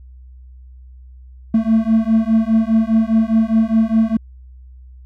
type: beating tone pair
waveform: triangle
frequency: 220.6 / 225.5 Hz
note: A3 / A3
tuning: +5 / +43 cents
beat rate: 4.9 Hz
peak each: -13 dBFS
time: 1.54-4.17 s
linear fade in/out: 5 ms
effects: added 63 Hz sine -37 dBFS peak until 5.05 s